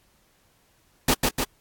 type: noise with echo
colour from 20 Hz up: pink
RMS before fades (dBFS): -19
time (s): 1.08-1.14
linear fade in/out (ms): 5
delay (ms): 150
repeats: 2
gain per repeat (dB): -3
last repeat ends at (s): 1.44
effects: pink hiss -63 dBFS RMS until 1.6 s + AAC 64 kbps